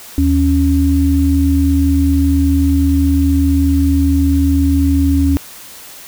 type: tone pair together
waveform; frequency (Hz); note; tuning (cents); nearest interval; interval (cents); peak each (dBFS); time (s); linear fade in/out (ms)
sine; 77.79 / 277.2; D#2 / C#4; 0 / 0; octave + minor seventh; 2200; -12; 0.18-5.37; 0
effects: white hiss -35 dBFS RMS until 6.07 s